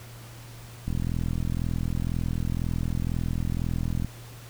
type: click train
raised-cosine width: 5 ms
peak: -16 dBFS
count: 134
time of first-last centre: 0.88-4.047 s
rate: 42 Hz
effects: added 117 Hz sine -43 dBFS peak until 4.49 s + pink hiss -48 dBFS RMS until 4.49 s